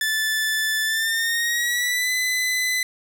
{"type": "tone with pitch glide", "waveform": "sawtooth", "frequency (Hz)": [1751, 2011], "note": ["A6", "B6"], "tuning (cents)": [-9, 31], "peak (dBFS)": -17, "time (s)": [0.01, 2.83], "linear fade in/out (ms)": 2, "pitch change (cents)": 240, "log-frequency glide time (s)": [0.84, 2.11], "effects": []}